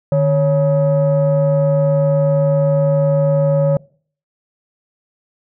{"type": "tone pair together", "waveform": "sine", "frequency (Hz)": [151.32, 556], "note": ["D#3", "C#5"], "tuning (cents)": [-48, 5], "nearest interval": "octave + major seventh", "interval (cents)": 2253, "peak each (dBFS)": -12, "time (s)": [0.12, 3.77], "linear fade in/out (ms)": 2, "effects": ["noise-tail reverb RT60 0.5 s tail -25 dB re dry", "tanh soft clip ceiling -8 dBFS"]}